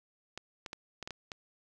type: clicks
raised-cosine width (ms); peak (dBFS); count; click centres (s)
0.2; -23; 7; 0.376 / 0.662 / 0.731 / 1.027 / 1.075 / 1.107 / 1.318
effects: none